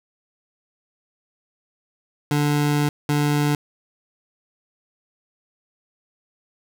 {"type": "tone bursts at uneven times", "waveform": "25% pulse", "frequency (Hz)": 146.83, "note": "D3", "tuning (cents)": 0, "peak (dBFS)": -14, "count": 2, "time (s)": [[2.31, 2.89], [3.09, 3.55]], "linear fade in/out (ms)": 2, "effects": []}